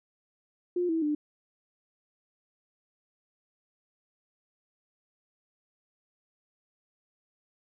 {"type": "tone with pitch steps", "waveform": "sine", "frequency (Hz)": [354.7, 325.3, 298.3], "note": ["F4", "E4", "D4"], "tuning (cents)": [27, -23, 27], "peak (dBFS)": -25, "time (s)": [0.76, 1.15], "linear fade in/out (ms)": 5, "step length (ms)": 130, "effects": []}